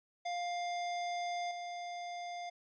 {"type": "tone with level steps", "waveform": "square", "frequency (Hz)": 702, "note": "F5", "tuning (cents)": 9, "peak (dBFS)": [-36, -41], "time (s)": [0.25, 2.5], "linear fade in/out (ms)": 10, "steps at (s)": 1.51, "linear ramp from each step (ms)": 2, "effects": ["resampled to 16000 Hz"]}